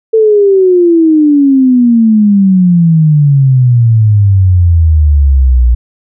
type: exponential sweep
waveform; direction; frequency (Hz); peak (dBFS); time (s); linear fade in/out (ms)
sine; down; 450 to 58.3; -3; 0.13-5.75; 10
effects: none